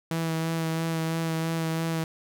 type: tone with vibrato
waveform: sawtooth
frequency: 163 Hz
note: E3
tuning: 19 cents flat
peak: -22 dBFS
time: 0.11-2.04 s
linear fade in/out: 2 ms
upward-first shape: sine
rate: 3 Hz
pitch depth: 17 cents each way
effects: none